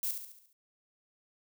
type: noise with echo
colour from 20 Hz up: violet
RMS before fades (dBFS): -33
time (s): 0.03-0.11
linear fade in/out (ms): 2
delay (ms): 70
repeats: 6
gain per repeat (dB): -6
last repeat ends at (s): 0.53
effects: none